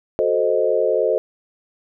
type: chord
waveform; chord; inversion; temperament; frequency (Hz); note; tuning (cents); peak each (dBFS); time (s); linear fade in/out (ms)
sine; F# diminished seventh; none; equal; 370 / 440 / 523.3 / 622.3; F#4 / A4 / C5 / Eb5; 0 / 0 / 0 / 0; -24 / -20 / -20 / -21; 0.19-1.18; 0
effects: none